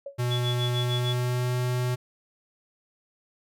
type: tone with exponential decay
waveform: sine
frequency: 558 Hz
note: C#5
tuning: 11 cents sharp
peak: -30 dBFS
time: 0.06-0.19 s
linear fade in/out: 5 ms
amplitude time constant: 28 ms
type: tone with pitch glide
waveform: square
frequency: 122.5 to 124.5 Hz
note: B2 to B2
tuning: -14 to +14 cents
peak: -25 dBFS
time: 0.18-1.96 s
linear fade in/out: 20 ms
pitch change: +28 cents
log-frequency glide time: 0.74-1.57 s
type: tone with tremolo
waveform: sine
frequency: 3414 Hz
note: G#7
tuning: 47 cents sharp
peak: -28 dBFS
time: 0.3-1.14 s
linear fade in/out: 20 ms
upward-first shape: sine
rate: 6.6 Hz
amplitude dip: 95%
effects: none